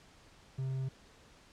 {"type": "tone", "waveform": "triangle", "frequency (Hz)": 132.3, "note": "C3", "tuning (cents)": 20, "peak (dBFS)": -31, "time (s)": [0.58, 0.89], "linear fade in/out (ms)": 10, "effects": ["pink hiss -60 dBFS RMS until 1.52 s", "low-pass 7000 Hz 12 dB/octave"]}